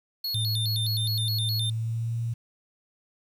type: tone with vibrato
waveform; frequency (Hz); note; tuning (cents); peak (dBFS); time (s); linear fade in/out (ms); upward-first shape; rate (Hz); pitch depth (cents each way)
square; 3951; B7; 0; -28; 0.24-1.7; 5; square; 4.8; 160
type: tone with pitch glide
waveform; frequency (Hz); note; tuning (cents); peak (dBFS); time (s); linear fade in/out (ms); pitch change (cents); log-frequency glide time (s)
sine; 110 to 116.2; A2 to A#2; 0 to -5; -26; 0.34-2.34; 10; +95; 1.43-2.19
effects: 9-bit